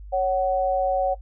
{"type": "tone pair together", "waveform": "sine", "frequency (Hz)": [554.4, 748.4], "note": ["C#5", "F#5"], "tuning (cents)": [0, 20], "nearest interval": "perfect fourth", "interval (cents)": 520, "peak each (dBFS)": -22, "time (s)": [0.12, 1.15], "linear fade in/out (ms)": 20, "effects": ["noise-tail reverb RT60 0.1 s tail -18 dB re dry", "added 50 Hz sine -37 dBFS peak until 1.21 s"]}